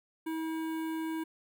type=tone with notch filter; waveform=square; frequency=321.3 Hz; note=E4; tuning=44 cents flat; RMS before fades=-35 dBFS; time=0.26-1.24 s; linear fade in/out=10 ms; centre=5400 Hz; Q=0.54; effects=none